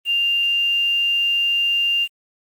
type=tone with quantisation; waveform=sine; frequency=2794 Hz; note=F7; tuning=in tune; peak=-16 dBFS; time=0.05-2.08 s; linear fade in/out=50 ms; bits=7; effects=Opus 32 kbps